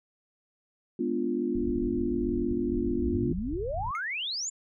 sine chord, G# diminished seventh, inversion none, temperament equal, 207.7 / 246.9 / 293.7 / 349.2 Hz, G#3 / B3 / D4 / F4, 0 / 0 / 0 / 0 cents, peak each -36 / -30 / -33 / -30 dBFS, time 0.99-3.33 s, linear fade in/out 5 ms
pink low-pass noise, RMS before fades -37 dBFS, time 1.55-3.91 s, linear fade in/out 2 ms, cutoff 120 Hz, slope 24 dB/octave
sine exponential sweep, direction up, 60 to 7459 Hz, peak -30 dBFS, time 3.02-4.5 s, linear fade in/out 10 ms
triangle tone with exponential decay, 2147 Hz, C7, 44 cents sharp, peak -30 dBFS, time 3.95-4.04 s, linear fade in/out 1 ms, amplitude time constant 18 ms
effects none

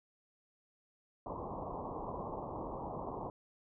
white low-pass noise, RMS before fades -42 dBFS, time 1.26-3.3 s, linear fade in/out 2 ms, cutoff 1100 Hz, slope 96 dB/octave, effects none

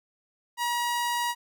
sawtooth tone, 957 Hz, A#5, 45 cents sharp, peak -22 dBFS, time 0.57-1.35 s, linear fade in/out 50 ms, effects none

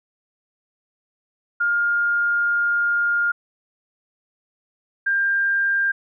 sine tone pair in turn, 1412 / 1595 Hz, F6 / G6, +19 / +30 cents, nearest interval major second, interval 211 cents, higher second, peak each -17 dBFS, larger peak neither, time 1.6-3.32 / 5.06-5.92 s, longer first, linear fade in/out 10 ms, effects none

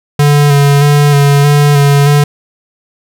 square tone with vibrato, 143.8 Hz, D3, 36 cents flat, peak -5 dBFS, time 0.19-2.24 s, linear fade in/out 5 ms, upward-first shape square, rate 1.6 Hz, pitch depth 21 cents each way, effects none

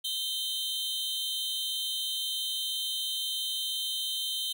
45% pulse tone cluster, 3127 / 3648 / 4010 Hz, G7 / A#7 / B7, -5 / -38 / +26 cents, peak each -32 / -37 / -37 dBFS, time 0.04-4.53 s, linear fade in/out 10 ms, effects none

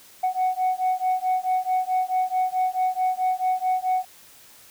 sine beating tone pair, 740 / 744.6 Hz, F#5 / F#5, 0 / +11 cents, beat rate 4.6 Hz, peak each -22 dBFS, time 0.23-4.05 s, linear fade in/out 10 ms, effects tanh soft clip ceiling -17 dBFS + white hiss -50 dBFS RMS until 4.7 s

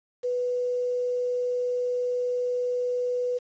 sine tone with quantisation, 493.7 Hz, B4, 1 cent flat, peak -24 dBFS, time 0.23-3.39 s, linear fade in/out 20 ms, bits 8, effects resampled to 16000 Hz

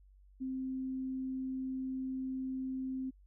sine tone, 261.6 Hz, C4, in tune, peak -35 dBFS, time 0.4-3.11 s, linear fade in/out 20 ms, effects added 48 Hz sine -58 dBFS peak until 3.26 s

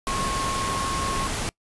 sine tone in noise, 1085 Hz, C#6, 37 cents flat, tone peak -27 dBFS, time 0.07-1.27 s, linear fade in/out 0 ms, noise pink, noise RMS -28 dBFS, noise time 0.07-1.49 s, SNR -2 dB, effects noise-tail reverb RT60 0.1 s tail -25 dB re dry + resampled to 24000 Hz

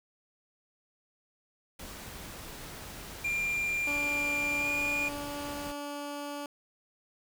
pink noise, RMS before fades -44 dBFS, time 1.79-5.72 s, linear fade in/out 5 ms
triangle tone with pitch glide, 2388 to 2428 Hz, D7 to D#7, +28 to -43 cents, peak -27 dBFS, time 3.24-5.09 s, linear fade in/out 10 ms, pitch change +29 cents, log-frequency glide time 4.59-4.68 s
15% pulse tone, 288.7 Hz, D4, 30 cents flat, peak -30 dBFS, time 3.87-6.46 s, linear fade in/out 2 ms
effects none

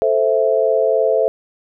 sine chord, A minor, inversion none, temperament equal, 440 / 523.3 / 659.3 Hz, A4 / C5 / E5, 0 / 0 / 0 cents, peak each -17 dBFS, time 0.02-1.28 s, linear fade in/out 0 ms, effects none

